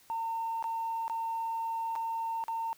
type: tone with dropouts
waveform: sine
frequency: 909 Hz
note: A#5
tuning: 44 cents flat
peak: -30 dBFS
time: 0.1-2.73 s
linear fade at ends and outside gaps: 0 ms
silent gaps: 0.626-0.641 / 1.08-1.098 / 1.954-1.96 / 2.439-2.482 s
effects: tanh soft clip ceiling -27 dBFS + white hiss -61 dBFS RMS until 2.77 s